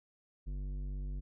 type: tone with tanh clipping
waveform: sine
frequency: 48.36 Hz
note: G1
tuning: 23 cents flat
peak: -38 dBFS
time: 0.46-1.21 s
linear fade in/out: 20 ms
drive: 12 dB
effects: none